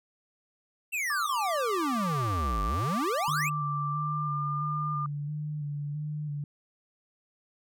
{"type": "exponential two-way sweep", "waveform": "square", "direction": "down then up", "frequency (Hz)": [2755, 47, 2755], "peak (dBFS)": -29, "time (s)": [0.92, 3.5], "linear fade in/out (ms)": 20, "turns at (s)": 2.63}
{"type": "tone with pitch glide", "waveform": "sine", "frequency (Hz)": [1174.7, 1202.9], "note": ["D6", "D6"], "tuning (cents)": [0, 41], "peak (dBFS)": -30, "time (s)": [1.1, 5.06], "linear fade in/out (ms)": 2, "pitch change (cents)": 41, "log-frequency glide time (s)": [3.9, 4.44]}
{"type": "tone with vibrato", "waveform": "sine", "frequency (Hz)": 147.9, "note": "D3", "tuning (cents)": 13, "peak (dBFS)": -31, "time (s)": [3.28, 6.44], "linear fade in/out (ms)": 2, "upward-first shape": "square", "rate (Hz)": 1.5, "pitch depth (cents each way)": 30}
{"effects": []}